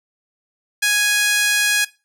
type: tone with high-pass filter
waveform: 5% pulse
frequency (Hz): 830.6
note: G#5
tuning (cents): 0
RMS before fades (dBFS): -17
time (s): 0.82-1.85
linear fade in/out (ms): 10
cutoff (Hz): 1800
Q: 3.6
effects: noise-tail reverb RT60 0.3 s tail -20 dB re dry